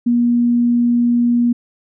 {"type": "tone", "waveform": "sine", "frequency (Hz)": 239.3, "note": "A#3", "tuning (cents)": 46, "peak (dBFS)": -11, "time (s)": [0.06, 1.53], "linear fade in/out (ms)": 10, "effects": []}